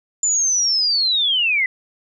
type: linear sweep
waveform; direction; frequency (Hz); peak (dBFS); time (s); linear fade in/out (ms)
sine; down; 7130 to 1975.5; -15; 0.23-1.66; 2
effects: none